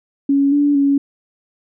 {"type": "tone with pitch steps", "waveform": "sine", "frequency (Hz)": [278.8, 288.6, 279.8], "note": ["C#4", "D4", "C#4"], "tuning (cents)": [10, -30, 16], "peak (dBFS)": -11, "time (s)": [0.29, 0.98], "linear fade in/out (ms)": 5, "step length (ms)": 230, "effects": []}